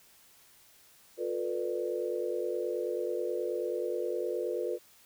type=chord; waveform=sine; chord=B half-diminished seventh; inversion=second; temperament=just; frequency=355.6 / 444.5 / 493.9 / 592.7 Hz; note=F4 / A4 / B4 / D5; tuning=+31 / +18 / 0 / +16 cents; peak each=-35 / -36 / -34 / -40 dBFS; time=1.17-4.79 s; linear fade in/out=50 ms; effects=white hiss -60 dBFS RMS until 5.05 s